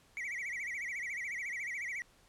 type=tone with vibrato; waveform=triangle; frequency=2100 Hz; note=C7; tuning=6 cents sharp; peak=-35 dBFS; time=0.17-2.02 s; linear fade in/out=0 ms; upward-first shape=sine; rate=14 Hz; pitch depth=180 cents each way; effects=pink hiss -65 dBFS RMS until 2.28 s + low-pass 11000 Hz 12 dB/octave